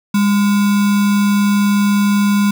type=tone with sample-and-hold; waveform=sine; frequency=203 Hz; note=G#3; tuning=39 cents flat; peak=-10 dBFS; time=0.14-2.51 s; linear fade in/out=5 ms; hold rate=1225 Hz; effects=none